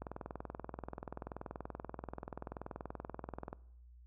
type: click train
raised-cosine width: 1 ms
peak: -28 dBFS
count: 74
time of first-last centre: 0.02-3.53 s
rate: 20.8 Hz
effects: noise-tail reverb RT60 0.8 s tail -23 dB re dry + added 60 Hz sine -55 dBFS peak until 4.06 s